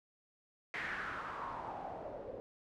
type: noise with low-pass filter sweep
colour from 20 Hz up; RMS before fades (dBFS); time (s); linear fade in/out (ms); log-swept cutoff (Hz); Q
white; -43; 0.74-2.4; 0; 2000 to 480; 4.1
effects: none